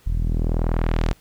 sawtooth tone with low-pass filter sweep, 40.37 Hz, E1, 35 cents flat, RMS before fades -21 dBFS, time 0.06-1.13 s, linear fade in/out 0 ms, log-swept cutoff 93 to 6800 Hz, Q 0.8, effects pink hiss -55 dBFS RMS until 1.2 s

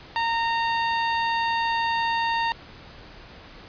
sawtooth tone, 921 Hz, A#5, 21 cents flat, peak -18 dBFS, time 0.16-2.52 s, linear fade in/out 0 ms, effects pink hiss -45 dBFS RMS until 3.68 s + resampled to 11025 Hz

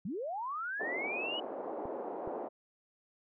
sine linear sweep, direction up, 155 to 2974 Hz, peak -35 dBFS, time 0.05-1.4 s, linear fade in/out 5 ms
white band-pass noise, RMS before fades -40 dBFS, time 0.79-2.49 s, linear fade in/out 20 ms, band 300 to 740 Hz, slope 24 dB/octave
clicks, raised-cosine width 2 ms, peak -31 dBFS, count 2, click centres 1.855 / 2.275 s
effects none

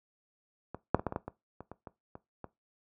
clicks, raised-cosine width 1 ms, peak -25 / -8 / -22 / -16 / -22 / -18 / -24 / -29 / -29 / -29 / -30 / -27 dBFS, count 12, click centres 0.746 / 0.946 / 0.995 / 1.067 / 1.124 / 1.161 / 1.28 / 1.606 / 1.716 / 1.872 / 2.154 / 2.443 s, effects noise-tail reverb RT60 0.2 s tail -18 dB re dry + high-pass 60 Hz 12 dB/octave

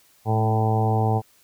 harmonic tone with a mistuned harmonic, 110 Hz, A2, in tune, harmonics 1 / 2 / 3 / 4 / 5 / 6 / 7 / 8 / 9, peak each -20 / -29 / -33 / -28 / -35 / -34 / -25 / -32 / -37 dBFS, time 0.25-1.22 s, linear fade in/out 50 ms, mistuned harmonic 2, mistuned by -19 cents, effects white hiss -58 dBFS RMS until 1.43 s

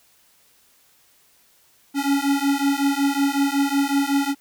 square beating tone pair, 276.9 / 282.3 Hz, C#4 / C#4, -2 / +32 cents, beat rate 5.4 Hz, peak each -22 dBFS, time 1.94-4.35 s, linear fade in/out 50 ms, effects white hiss -58 dBFS RMS until 4.4 s

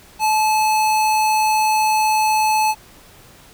square tone, 864 Hz, A5, 32 cents flat, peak -15 dBFS, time 0.19-2.75 s, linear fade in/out 50 ms, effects pink hiss -46 dBFS RMS until 3.53 s

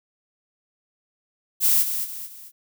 violet noise with echo, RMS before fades -18 dBFS, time 1.6-1.86 s, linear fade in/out 50 ms, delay 220 ms, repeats 3, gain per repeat -8 dB, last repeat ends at 2.52 s, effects none

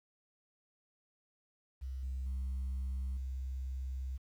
sine tone with level steps, 65.41 Hz, C2, in tune, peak -37 / -34 / -32 / -35 dBFS, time 1.81-4.18 s, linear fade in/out 20 ms, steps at 2.03 / 2.26 / 3.17 s, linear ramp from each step 2 ms, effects tanh soft clip ceiling -33 dBFS + 11-bit

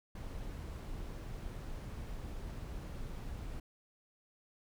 brown noise, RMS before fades -43 dBFS, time 0.15-3.6 s, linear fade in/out 5 ms, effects none

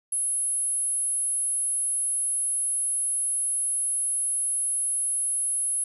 sine tone, 10630 Hz, E9, 13 cents sharp, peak -22 dBFS, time 0.12-5.84 s, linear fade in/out 5 ms, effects tanh soft clip ceiling -21 dBFS + 9-bit

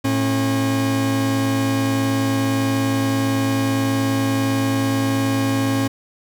40% pulse tone pair together, 111.1 / 271.7 Hz, A2 / C#4, +17 / -35 cents, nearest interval octave + minor third, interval 1548 cents, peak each -21 / -18 dBFS, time 0.04-5.88 s, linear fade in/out 10 ms, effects none

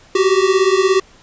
square beating tone pair, 372.9 / 389.9 Hz, F#4 / G4, +14 / -9 cents, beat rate 17 Hz, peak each -15 dBFS, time 0.15-1 s, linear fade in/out 5 ms, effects pink hiss -47 dBFS RMS until 1.22 s + resampled to 16000 Hz

